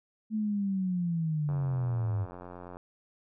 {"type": "linear sweep", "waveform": "sine", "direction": "down", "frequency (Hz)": [220, 98], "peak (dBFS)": -27, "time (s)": [0.3, 2.27], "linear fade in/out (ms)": 50}
{"type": "click train", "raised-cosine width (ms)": 1, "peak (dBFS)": -30, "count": 115, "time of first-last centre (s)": [1.49, 2.769], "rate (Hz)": 89.1}
{"effects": []}